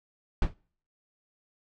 brown noise with exponential decay, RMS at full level -18 dBFS, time 0.42-0.54 s, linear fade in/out 2 ms, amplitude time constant 26 ms, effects noise-tail reverb RT60 0.5 s tail -26 dB re dry + low-pass 4000 Hz 12 dB/octave

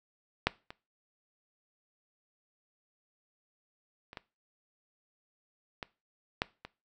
clicks, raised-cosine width 0.3 ms, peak -8 / -27 / -30 / -24 / -21 / -12 / -26 dBFS, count 7, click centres 0.47 / 0.705 / 4.131 / 4.172 / 5.828 / 6.419 / 6.65 s, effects noise-tail reverb RT60 0.3 s tail -20 dB re dry

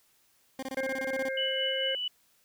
20% pulse tone bursts, 264.9 Hz, C4, 22 cents sharp, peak -29 dBFS, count 12, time 0.59-1.286 s, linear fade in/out 2 ms, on 36 ms, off 24 ms
harmonic tone, 531 Hz, C5, 25 cents sharp, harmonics 1 / 3 / 4, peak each -32 / -37 / -38 dBFS, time 0.77-1.95 s, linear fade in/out 2 ms
sine tone with tremolo, 2966 Hz, F#7, 4 cents sharp, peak -28 dBFS, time 1.37-2.08 s, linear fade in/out 5 ms, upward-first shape sine, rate 4.5 Hz, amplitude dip 35%
effects white hiss -67 dBFS RMS until 2.44 s

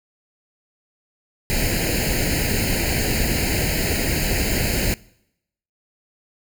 pink noise with comb filter, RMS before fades -21 dBFS, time 1.5-4.94 s, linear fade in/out 0 ms, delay 0.43 ms, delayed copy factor +0.9, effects noise-tail reverb RT60 0.8 s tail -23 dB re dry

